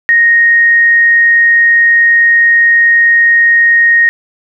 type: tone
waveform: sine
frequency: 1864.7 Hz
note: A#6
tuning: in tune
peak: -4 dBFS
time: 0.09-4.09 s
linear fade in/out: 0 ms
effects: none